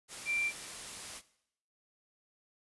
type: tone in noise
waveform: sine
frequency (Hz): 2358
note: D7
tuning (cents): +6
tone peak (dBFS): -30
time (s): 0.25-0.52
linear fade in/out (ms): 50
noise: white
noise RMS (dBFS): -44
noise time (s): 0.08-1.22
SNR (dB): +11
effects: noise-tail reverb RT60 0.7 s tail -17 dB re dry + resampled to 24000 Hz